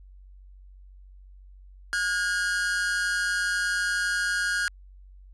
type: tone pair together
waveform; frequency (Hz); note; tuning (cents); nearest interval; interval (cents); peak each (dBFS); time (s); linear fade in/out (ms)
45% pulse; 1441 / 1629; F#6 / G#6; -46 / -34; major second; 212; -27; 1.93-4.68; 0
effects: added 47 Hz sine -46 dBFS peak until 5.33 s + resampled to 24000 Hz